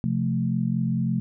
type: chord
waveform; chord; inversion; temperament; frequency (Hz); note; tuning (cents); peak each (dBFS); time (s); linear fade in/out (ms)
sine; F major; second; equal; 130.81 / 174.61 / 220; C3 / F3 / A3; 0 / 0 / 0; -26; 0.04-1.2; 0
effects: none